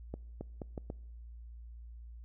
accelerating click train, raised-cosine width 2 ms, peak -26 dBFS, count 5, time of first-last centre 0.14-0.901 s, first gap 270 ms, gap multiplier 0.77, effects noise-tail reverb RT60 1.0 s tail -25 dB re dry + added 58 Hz sine -46 dBFS peak until 2.24 s

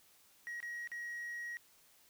triangle tone with dropouts, 1898 Hz, A#6, 31 cents sharp, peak -38 dBFS, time 0.47-1.57 s, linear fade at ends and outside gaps 0 ms, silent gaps 0.603-0.628 / 0.874-0.917 s, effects tanh soft clip ceiling -34 dBFS + white hiss -66 dBFS RMS until 2.09 s

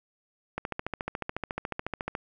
click train, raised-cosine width 0.5 ms, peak -16 dBFS, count 23, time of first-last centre 0.58-2.151 s, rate 14 Hz, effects none

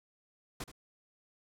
pink noise with echo, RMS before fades -40 dBFS, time 0.6-0.64 s, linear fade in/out 5 ms, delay 76 ms, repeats 1, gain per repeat -12 dB, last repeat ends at 0.716 s, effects low-pass 12000 Hz 12 dB/octave

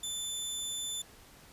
20% pulse tone, 3520 Hz, A7, in tune, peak -29 dBFS, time 0.03-1.02 s, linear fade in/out 5 ms, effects pink hiss -56 dBFS RMS until 1.52 s + resampled to 32000 Hz

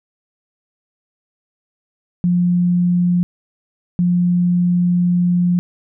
sine tone bursts at uneven times, 176.7 Hz, F3, 21 cents sharp, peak -12 dBFS, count 2, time 2.24-3.23 / 3.99-5.59 s, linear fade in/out 0 ms, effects none

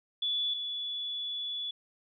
sine tone pair in turn, 3441 / 3429 Hz, A7 / A7, -39 / -45 cents, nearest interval unison, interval 6 cents, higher first, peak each -28 / -33 dBFS, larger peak first, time 0.22-0.54 / 0.54-1.71 s, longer second, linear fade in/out 5 ms, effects none

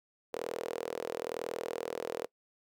sawtooth tone with high-pass filter, 41 Hz, E1, 9 cents flat, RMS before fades -38 dBFS, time 0.33-2.26 s, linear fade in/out 0 ms, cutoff 470 Hz, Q 5.3, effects noise-tail reverb RT60 0.1 s tail -23 dB re dry

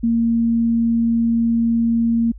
sine tone, 230.9 Hz, A#3, 16 cents flat, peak -14 dBFS, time 0.03-2.32 s, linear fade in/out 10 ms, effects added 50 Hz sine -34 dBFS peak until 2.38 s

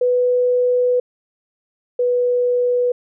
sine tone pair in turn, 495.1 / 491.4 Hz, B4 / B4, +4 / -9 cents, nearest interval unison, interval 13 cents, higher first, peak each -13 / -14 dBFS, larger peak first, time 0.01-1 / 1.99-2.92 s, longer first, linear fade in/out 5 ms, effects none

